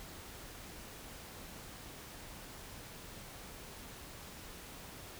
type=silence; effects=pink hiss -50 dBFS RMS until 5.19 s